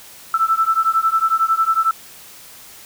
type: beating tone pair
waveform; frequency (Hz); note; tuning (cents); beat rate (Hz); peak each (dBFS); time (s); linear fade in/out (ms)
sine; 1318.5 / 1329.5; E6 / E6; 0 / +14; 11; -17; 0.34-1.91; 2
effects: white hiss -41 dBFS RMS until 2.85 s